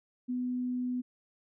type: tone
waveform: sine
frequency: 249.3 Hz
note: B3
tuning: 16 cents sharp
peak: -30 dBFS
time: 0.28-1.02 s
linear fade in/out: 20 ms
effects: none